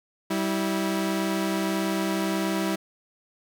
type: tone pair together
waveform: sawtooth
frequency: 193.6 / 325.6 Hz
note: G3 / E4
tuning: -21 / -21 cents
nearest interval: major sixth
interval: 900 cents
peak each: -23 dBFS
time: 0.3-2.76 s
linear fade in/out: 10 ms
effects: none